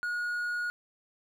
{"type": "tone", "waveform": "triangle", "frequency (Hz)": 1445, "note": "F#6", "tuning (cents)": -41, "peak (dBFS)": -28, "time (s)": [0.03, 0.7], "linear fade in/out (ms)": 0, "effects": []}